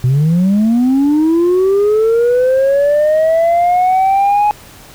sine linear sweep, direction up, 121.9 to 841 Hz, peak -6 dBFS, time 0.04-4.51 s, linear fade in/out 0 ms, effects tanh soft clip ceiling -7 dBFS + pink hiss -38 dBFS RMS until 4.94 s

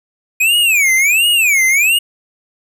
square tone with vibrato, 2440 Hz, D#7, 34 cents flat, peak -10 dBFS, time 0.4-1.99 s, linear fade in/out 10 ms, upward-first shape sine, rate 1.4 Hz, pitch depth 290 cents each way, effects none

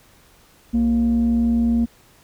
sine tone pair together, 61.74 / 233 Hz, B1 / A#3, 0 / -1 cents, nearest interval octave + major seventh, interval 2299 cents, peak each -23 / -14 dBFS, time 0.73-1.86 s, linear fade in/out 20 ms, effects tanh soft clip ceiling -12 dBFS + pink hiss -53 dBFS RMS until 2.23 s

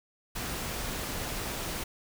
pink noise, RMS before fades -35 dBFS, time 0.35-1.84 s, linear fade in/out 10 ms, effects none

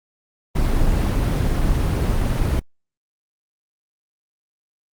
brown noise, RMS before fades -18 dBFS, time 0.55-2.6 s, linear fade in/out 10 ms, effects Opus 24 kbps

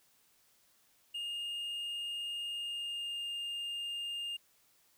triangle tone with pitch glide, 2834 to 2816 Hz, F7 to F7, +25 to +14 cents, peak -35 dBFS, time 1.14-4.37 s, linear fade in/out 10 ms, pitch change -11 cents, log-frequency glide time 2.49-3.27 s, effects white hiss -69 dBFS RMS until 4.97 s

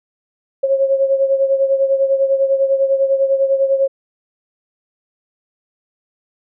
sine beating tone pair, 541 / 551 Hz, C#5 / C#5, -42 / -11 cents, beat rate 10 Hz, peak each -13 / -19 dBFS, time 0.63-3.88 s, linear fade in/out 10 ms, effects none

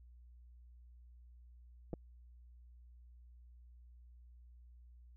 clicks, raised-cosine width 2 ms, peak -28 / -29 dBFS, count 2, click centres 1.932 / 1.938 s, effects added 60 Hz sine -56 dBFS peak until 5.16 s

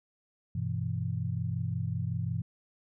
sine chord, E minor, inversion first, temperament equal, 98 / 123.47 / 164.81 Hz, G2 / B2 / E3, 0 / 0 / 0 cents, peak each -34 / -33 / -35 dBFS, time 0.55-2.42 s, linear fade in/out 5 ms, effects none

